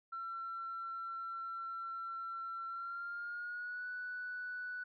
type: tone with pitch glide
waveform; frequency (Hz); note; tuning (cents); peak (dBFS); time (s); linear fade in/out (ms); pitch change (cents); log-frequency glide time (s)
sine; 1352 to 1482.9; E6 to F#6; +43 to +3; -39; 0.12-4.84; 10; +160; 2.67-3.87
effects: tanh soft clip ceiling -35 dBFS